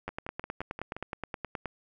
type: two click trains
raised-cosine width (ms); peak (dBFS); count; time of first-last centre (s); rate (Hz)
0.5; -19 / -23; 16 / 6; 0.08-1.657 / 0.09-0.966; 9.51 / 5.71
effects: none